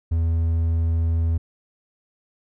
triangle tone, 82.41 Hz, E2, in tune, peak -16 dBFS, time 0.11-1.38 s, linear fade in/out 10 ms, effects none

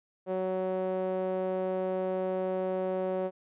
sawtooth tone with band-pass filter, 186.5 Hz, F#3, 14 cents sharp, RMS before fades -31 dBFS, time 0.26-3.31 s, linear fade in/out 50 ms, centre 510 Hz, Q 3, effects resampled to 8000 Hz

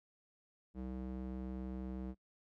square tone with band-pass filter, 63.8 Hz, C2, 43 cents flat, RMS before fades -43 dBFS, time 0.74-2.15 s, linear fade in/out 50 ms, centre 240 Hz, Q 1.1, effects noise-tail reverb RT60 0.1 s tail -24 dB re dry

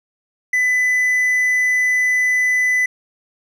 triangle tone, 2000 Hz, B6, 21 cents sharp, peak -12 dBFS, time 0.53-2.86 s, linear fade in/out 5 ms, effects none

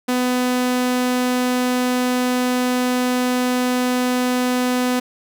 sawtooth tone, 250 Hz, B3, 21 cents sharp, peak -13 dBFS, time 0.08-5 s, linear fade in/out 10 ms, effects none

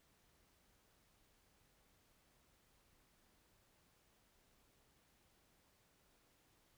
silence, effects pink hiss -74 dBFS RMS until 6.77 s

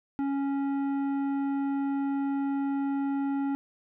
sine tone with tanh clipping, 277.2 Hz, C#4, in tune, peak -28 dBFS, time 0.19-3.55 s, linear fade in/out 0 ms, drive 11 dB, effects none

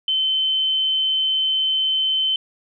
sine tone, 3072 Hz, G7, 36 cents flat, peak -17 dBFS, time 0.08-2.36 s, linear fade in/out 2 ms, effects none

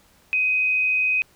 sine tone with amplitude modulation, 2513 Hz, D#7, 17 cents sharp, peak -16 dBFS, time 0.33-1.22 s, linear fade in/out 0 ms, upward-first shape sine, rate 100 Hz, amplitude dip 40%, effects pink hiss -57 dBFS RMS until 1.35 s

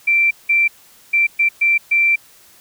sine tone bursts at uneven times, 2349 Hz, D7, in tune, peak -11 dBFS, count 6, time 0.07-0.31 / 0.49-0.68 / 1.13-1.27 / 1.39-1.49 / 1.61-1.78 / 1.91-2.16 s, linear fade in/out 10 ms, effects white hiss -48 dBFS RMS until 2.6 s

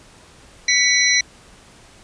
sine tone cluster, 1974 / 2234 / 4050 / 5820 Hz, B6 / C#7 / B7 / F#8, -1 / +13 / +43 / -29 cents, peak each -19 dBFS, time 0.68-1.21 s, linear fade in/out 5 ms, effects pink hiss -47 dBFS RMS until 2.03 s + resampled to 22050 Hz

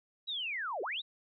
sine linear two-way sweep, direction down then up, 3951 to 349.2 to 3951 Hz, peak -34 dBFS, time 0.27-1.02 s, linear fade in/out 20 ms, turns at 0.82 s, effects none

